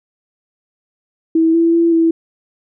sine tone with pitch steps, 325.1 / 333.2 / 335.9 / 329 Hz, E4 / E4 / E4 / E4, -24 / +19 / +33 / -3 cents, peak -9 dBFS, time 1.35-2.11 s, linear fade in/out 5 ms, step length 190 ms, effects none

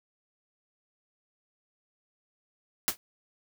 white noise with exponential decay, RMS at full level -22 dBFS, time 2.88-2.97 s, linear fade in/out 0 ms, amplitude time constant 19 ms, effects none

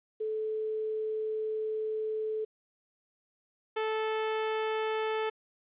sine / sawtooth tone pair in turn, 434.6 / 437.4 Hz, A4 / A4, -21 / -10 cents, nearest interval unison, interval 11 cents, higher second, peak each -30 / -25 dBFS, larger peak second, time 0.2-2.45 / 3.76-5.3 s, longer first, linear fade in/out 10 ms, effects resampled to 8000 Hz + 11-bit

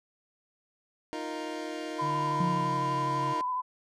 25% pulse chord, Eb suspended second, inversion none, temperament equal, 311.1 / 349.2 / 466.2 Hz, Eb4 / F4 / Bb4, 0 / 0 / 0 cents, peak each -33 / -36 / -37 dBFS, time 1.13-3.41 s, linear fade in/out 0 ms
sine tone with vibrato, 1004 Hz, B5, 28 cents sharp, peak -28 dBFS, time 1.98-3.62 s, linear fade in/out 20 ms, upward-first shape square, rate 12 Hz, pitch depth 18 cents each way
sine tone with pitch glide, 146.83 to 137.79 Hz, D3 to C#3, 0 to -10 cents, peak -34 dBFS, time 2.01-3.34 s, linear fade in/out 20 ms, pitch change -110 cents, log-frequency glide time 2.42-2.72 s
sine tone with exponential decay, 175.5 Hz, F3, 9 cents sharp, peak -25 dBFS, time 2.4-3.42 s, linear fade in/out 5 ms, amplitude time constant 220 ms
effects low-pass 7000 Hz 12 dB/octave

